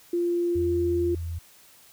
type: tone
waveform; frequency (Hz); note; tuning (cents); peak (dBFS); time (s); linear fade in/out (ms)
sine; 346.8; F4; -12; -22; 0.13-1.15; 5
type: tone with pitch glide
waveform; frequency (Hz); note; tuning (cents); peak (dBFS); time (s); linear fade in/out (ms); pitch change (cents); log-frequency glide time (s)
sine; 85.6 to 83.74; F2 to E2; -34 to +28; -29; 0.55-1.39; 10; -38; 0.66-1.21
effects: white hiss -54 dBFS RMS until 1.92 s